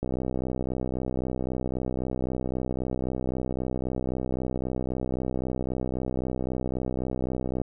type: click train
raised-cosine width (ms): 2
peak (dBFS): -16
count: 485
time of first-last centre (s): 0.03-7.616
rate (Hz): 63.8
effects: none